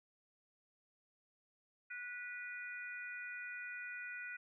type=harmonic tone; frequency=490 Hz; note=B4; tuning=14 cents flat; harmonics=3 / 4 / 5; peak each=-46 / -49 / -49 dBFS; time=1.9-4.37 s; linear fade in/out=10 ms; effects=none